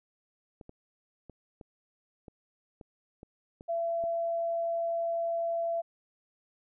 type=clicks; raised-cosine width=2 ms; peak=-33 dBFS; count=9; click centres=0.612 / 0.694 / 1.297 / 1.612 / 2.282 / 2.812 / 3.231 / 3.609 / 4.039 s
type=tone; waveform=sine; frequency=673 Hz; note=E5; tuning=36 cents sharp; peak=-28 dBFS; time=3.68-5.82 s; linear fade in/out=20 ms
effects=none